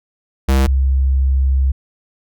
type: tone pair in turn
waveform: square / sine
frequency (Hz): 66.7 / 66.7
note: C2 / C2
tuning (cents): +34 / +34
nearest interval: unison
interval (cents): 0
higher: neither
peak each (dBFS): -11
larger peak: neither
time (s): 0.48-0.67 / 0.67-1.72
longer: second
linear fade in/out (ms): 10
effects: none